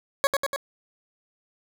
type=tone with echo; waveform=20% pulse; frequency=554.4 Hz; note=C#5; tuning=in tune; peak=-13 dBFS; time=0.24-0.27 s; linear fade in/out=0 ms; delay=97 ms; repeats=3; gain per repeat=-3 dB; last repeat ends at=0.561 s; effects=none